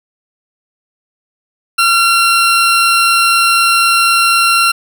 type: tone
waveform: 20% pulse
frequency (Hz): 1368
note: F6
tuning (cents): -36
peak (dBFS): -3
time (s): 1.78-4.72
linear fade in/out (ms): 10
effects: none